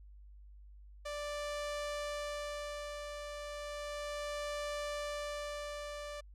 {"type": "tone with tremolo", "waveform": "sawtooth", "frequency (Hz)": 587.3, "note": "D5", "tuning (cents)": 0, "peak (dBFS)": -33, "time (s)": [1.05, 6.21], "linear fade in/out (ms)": 10, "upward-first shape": "sine", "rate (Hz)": 0.34, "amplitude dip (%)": 45, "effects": ["added 50 Hz sine -52 dBFS peak until 6.34 s", "low-pass 9000 Hz 12 dB/octave"]}